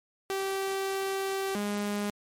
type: tone pair in turn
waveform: sawtooth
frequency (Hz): 387.9 / 205.5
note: G4 / G#3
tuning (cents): -18 / -18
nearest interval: major seventh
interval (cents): 1100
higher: first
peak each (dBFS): -25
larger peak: neither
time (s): 0.3-1.55 / 1.55-2.1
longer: first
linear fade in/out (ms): 0
effects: MP3 64 kbps